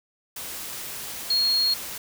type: tone in noise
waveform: sine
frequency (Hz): 4288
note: C8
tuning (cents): +42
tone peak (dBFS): -19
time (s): 1.3-1.74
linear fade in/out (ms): 5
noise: white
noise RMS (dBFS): -35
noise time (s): 0.36-1.98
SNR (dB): +13
effects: none

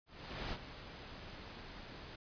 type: noise with ADSR envelope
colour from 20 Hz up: pink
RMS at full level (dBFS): -40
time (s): 0.06-2.16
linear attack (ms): 470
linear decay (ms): 36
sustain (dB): -10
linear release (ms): 9
effects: resampled to 11025 Hz

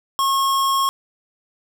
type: tone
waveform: square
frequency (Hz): 1087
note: C#6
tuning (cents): -34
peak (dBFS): -17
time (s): 0.19-0.89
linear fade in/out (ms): 0
effects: none

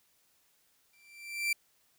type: tone with exponential growth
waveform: 40% pulse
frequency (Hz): 2349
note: D7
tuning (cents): 0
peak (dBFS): -25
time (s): 0.93-1.53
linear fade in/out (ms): 5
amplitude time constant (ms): 130
effects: white hiss -70 dBFS RMS until 1.98 s

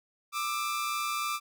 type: tone pair together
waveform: sawtooth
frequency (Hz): 1185.7 / 1309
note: D6 / E6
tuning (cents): +16 / -13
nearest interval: major second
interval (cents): 171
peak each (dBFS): -27 / -33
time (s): 0.32-1.4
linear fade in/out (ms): 50
effects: none

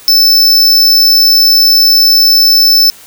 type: tone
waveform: square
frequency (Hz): 5280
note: E8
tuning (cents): +2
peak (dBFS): -4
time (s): 0.08-2.9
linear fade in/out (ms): 0
effects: white hiss -36 dBFS RMS until 3.06 s

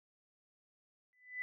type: tone with exponential growth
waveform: sine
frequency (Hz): 1998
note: B6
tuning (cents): +20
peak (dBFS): -34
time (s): 1.13-1.42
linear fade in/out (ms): 0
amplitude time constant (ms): 61
effects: none

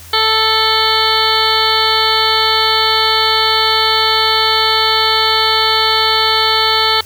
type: harmonic tone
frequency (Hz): 440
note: A4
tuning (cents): 0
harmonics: 1 / 2 / 3 / 4 / 5 / 7 / 8 / 9 / 10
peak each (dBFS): -21 / -18 / -17 / -22 / -21 / -18 / -20 / -20 / -17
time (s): 0.13-7.01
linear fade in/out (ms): 5
effects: added 84 Hz sine -37 dBFS peak until 7.05 s + white hiss -37 dBFS RMS until 7.05 s

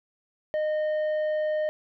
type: tone with tanh clipping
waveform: sine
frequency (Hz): 614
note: D#5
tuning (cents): -23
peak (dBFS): -25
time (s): 0.54-1.69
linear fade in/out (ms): 0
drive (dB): 6
effects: none

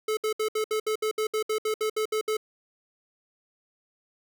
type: tone bursts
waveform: square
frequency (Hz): 432.8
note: A4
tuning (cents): -29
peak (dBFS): -25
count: 15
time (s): 0.08-2.369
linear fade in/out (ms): 5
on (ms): 91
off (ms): 66
effects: none

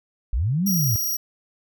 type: linear two-way sweep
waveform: sine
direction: up then down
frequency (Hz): 43.65 to 204.5 to 101.7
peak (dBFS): -19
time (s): 0.33-0.96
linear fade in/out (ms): 0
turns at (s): 0.67
type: tone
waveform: 10% pulse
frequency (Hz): 5710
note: F8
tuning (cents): +37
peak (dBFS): -17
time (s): 0.66-1.17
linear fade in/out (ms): 10
effects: none

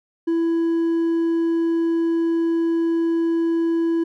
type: tone with hard clipping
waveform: triangle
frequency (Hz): 332.3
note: E4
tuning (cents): +14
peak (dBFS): -18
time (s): 0.27-4.04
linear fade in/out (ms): 10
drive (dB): 5
effects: none

